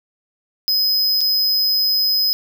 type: tone with dropouts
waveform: square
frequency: 5050 Hz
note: D#8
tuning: 25 cents sharp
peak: -15 dBFS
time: 0.68-2.33 s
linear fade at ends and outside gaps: 0 ms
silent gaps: 1.207-1.213 s
effects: none